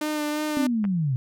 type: tone with vibrato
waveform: sawtooth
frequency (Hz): 301.3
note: D4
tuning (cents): +44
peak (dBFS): -21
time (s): 0.01-0.67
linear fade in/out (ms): 5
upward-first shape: sine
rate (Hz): 2.9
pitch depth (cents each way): 21
type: linear sweep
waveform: sine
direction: down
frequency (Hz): 277.2 to 121.2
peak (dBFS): -21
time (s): 0.57-1.16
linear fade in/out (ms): 0
type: clicks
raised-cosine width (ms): 0.5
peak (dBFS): -23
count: 2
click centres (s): 0.842 / 0.851
effects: none